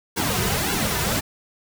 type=noise with flanger; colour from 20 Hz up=pink; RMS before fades=-23 dBFS; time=0.16-1.21 s; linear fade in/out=20 ms; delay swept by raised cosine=1.6 to 3.7 ms; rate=1.8 Hz; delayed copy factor=-0.95; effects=none